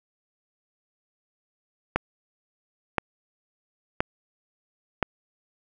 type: click train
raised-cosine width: 0.5 ms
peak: -6 dBFS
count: 4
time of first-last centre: 1.96-5.027 s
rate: 0.978 Hz
effects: none